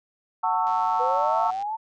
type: chord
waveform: sine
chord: F# minor seventh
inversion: none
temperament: equal with one note detuned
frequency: 740 / 896.4 / 1108.7 / 1318.5 Hz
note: F#5 / A5 / C#6 / E6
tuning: 0 / +32 / 0 / 0 cents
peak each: -27 / -23 / -29 / -29 dBFS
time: 0.43-1.51 s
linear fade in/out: 10 ms
type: click train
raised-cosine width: 0.2 ms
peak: -29 dBFS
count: 105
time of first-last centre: 0.67-1.624 s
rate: 109 Hz
type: exponential sweep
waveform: sine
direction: up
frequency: 486.5 to 905 Hz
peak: -26 dBFS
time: 0.99-1.77 s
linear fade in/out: 20 ms
effects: none